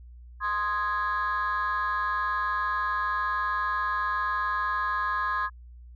sine chord, Ab major, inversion first, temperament equal, 1046.5 / 1244.5 / 1661.2 Hz, C6 / Eb6 / Ab6, 0 / 0 / 0 cents, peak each -27 / -29 / -29 dBFS, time 0.4-5.5 s, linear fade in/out 50 ms, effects tanh soft clip ceiling -20 dBFS + added 60 Hz sine -44 dBFS peak until 5.95 s

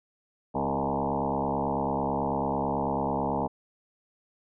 sine tone with frequency modulation, 542 Hz, C#5, 39 cents flat, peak -25 dBFS, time 0.54-3.48 s, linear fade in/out 20 ms, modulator 69.1 Hz, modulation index 5.9, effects none

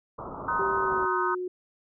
white low-pass noise, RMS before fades -38 dBFS, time 0.18-1.06 s, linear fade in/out 10 ms, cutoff 1300 Hz, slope 96 dB/octave
sine chord, C half-diminished seventh, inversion third, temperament just, 941.9 / 1046.5 / 1255.8 / 1507 Hz, Bb5 / C6 / Eb6 / Gb6, +18 / 0 / +16 / +31 cents, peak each -30 / -32 / -28 / -32 dBFS, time 0.48-1.35 s, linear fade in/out 5 ms
sine tone with pitch glide, 389.5 to 363.4 Hz, G4 to F#4, -11 to -31 cents, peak -29 dBFS, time 0.59-1.48 s, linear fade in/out 5 ms, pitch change -120 cents, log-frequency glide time 0.75-1.22 s
effects none

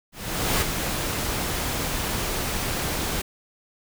pink noise with ADSR envelope, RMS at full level -21 dBFS, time 0.12-3.22 s, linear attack 490 ms, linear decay 23 ms, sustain -6 dB, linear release 9 ms, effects none

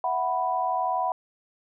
sine chord, E suspended second, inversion none, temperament equal, 659.3 / 740 / 987.8 Hz, E5 / F#5 / B5, 0 / 0 / 0 cents, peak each -32 / -26 / -27 dBFS, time 0.04-1.12 s, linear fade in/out 2 ms, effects none

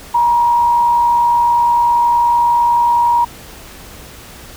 sine tone with frequency modulation, 950 Hz, A#5, 33 cents sharp, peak -9 dBFS, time 0.14-3.25 s, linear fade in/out 10 ms, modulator 69.1 Hz, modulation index 0.28, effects added 60 Hz sine -43 dBFS peak until 4.56 s + pink hiss -36 dBFS RMS until 4.56 s

